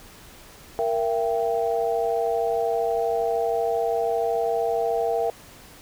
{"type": "chord", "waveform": "sine", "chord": "E diminished", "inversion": "second", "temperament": "equal with one note detuned", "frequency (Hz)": [466.2, 671.2, 784], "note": ["Bb4", "E5", "G5"], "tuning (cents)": [0, 31, 0], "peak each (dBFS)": [-24, -25, -28], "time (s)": [0.79, 5.3], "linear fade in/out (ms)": 0, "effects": ["pink hiss -47 dBFS RMS until 5.81 s"]}